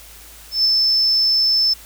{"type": "tone with ADSR envelope", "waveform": "sine", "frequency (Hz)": 5274, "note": "E8", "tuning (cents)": 0, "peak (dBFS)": -11, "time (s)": [0.51, 1.74], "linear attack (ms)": 140, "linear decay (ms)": 6, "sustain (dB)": -2, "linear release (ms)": 11, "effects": ["added 54 Hz sine -45 dBFS peak until 1.85 s", "white hiss -42 dBFS RMS until 1.85 s"]}